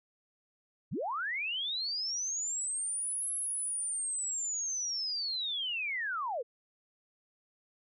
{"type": "linear two-way sweep", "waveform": "sine", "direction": "up then down", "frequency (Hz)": [77.78, 11000, 430.9], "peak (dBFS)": -32, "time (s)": [0.91, 6.43], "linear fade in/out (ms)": 20, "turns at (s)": 3.32, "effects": []}